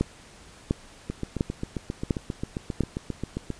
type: two click trains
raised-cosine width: 3 ms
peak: -16 / -9 dBFS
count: 19 / 5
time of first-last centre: 1.1-3.503 / 0.01-2.807 s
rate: 7.49 / 1.43 Hz
effects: pink hiss -50 dBFS RMS until 3.59 s + resampled to 22050 Hz